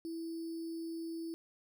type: tone with sample-and-hold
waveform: sine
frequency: 329.6 Hz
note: E4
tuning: in tune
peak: -38 dBFS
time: 0.05-1.34 s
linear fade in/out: 0 ms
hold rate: 4900 Hz
effects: none